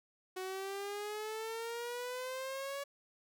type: exponential sweep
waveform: sawtooth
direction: up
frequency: 370 to 565 Hz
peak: -35 dBFS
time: 0.36-2.84 s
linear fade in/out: 10 ms
effects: none